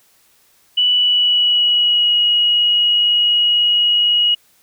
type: tone with pitch glide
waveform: sine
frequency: 2960 to 2899 Hz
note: F#7 to F#7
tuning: 0 to -36 cents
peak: -11 dBFS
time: 0.77-4.35 s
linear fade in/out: 10 ms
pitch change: -36 cents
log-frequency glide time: 0.94-2.15 s
effects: white hiss -55 dBFS RMS until 4.62 s